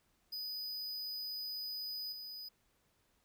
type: tone with level steps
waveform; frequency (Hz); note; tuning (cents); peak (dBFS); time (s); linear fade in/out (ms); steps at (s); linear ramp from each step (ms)
square; 4978; D#8; 0; -40 / -45; 0.32-2.49; 10; 2.12; 5
effects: pink hiss -75 dBFS RMS until 3.24 s